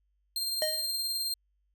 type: tone with tremolo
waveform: sawtooth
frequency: 4186 Hz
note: C8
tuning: in tune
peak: -26 dBFS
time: 0.36-1.34 s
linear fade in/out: 2 ms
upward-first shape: sine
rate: 19 Hz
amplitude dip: 30%
type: tone with exponential decay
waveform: square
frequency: 622.3 Hz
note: D#5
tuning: in tune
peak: -26 dBFS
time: 0.62-0.92 s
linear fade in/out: 1 ms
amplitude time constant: 65 ms
effects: added 50 Hz sine -70 dBFS peak until 1.74 s